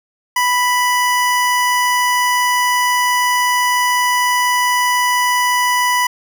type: tone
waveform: 25% pulse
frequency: 987.8 Hz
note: B5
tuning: in tune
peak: -9 dBFS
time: 0.36-6.07 s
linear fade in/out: 5 ms
effects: none